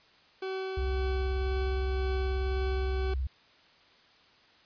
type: tone with tremolo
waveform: 40% pulse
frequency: 380.1 Hz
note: F#4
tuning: 47 cents sharp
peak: -31 dBFS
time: 0.42-3.14 s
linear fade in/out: 5 ms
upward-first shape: triangle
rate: 1.9 Hz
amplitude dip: 25%
type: tone with vibrato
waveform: sine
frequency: 65.41 Hz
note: C2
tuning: in tune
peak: -28 dBFS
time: 0.77-3.27 s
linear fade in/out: 5 ms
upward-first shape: triangle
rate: 19 Hz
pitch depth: 190 cents each way
effects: white hiss -60 dBFS RMS until 4.65 s + resampled to 11025 Hz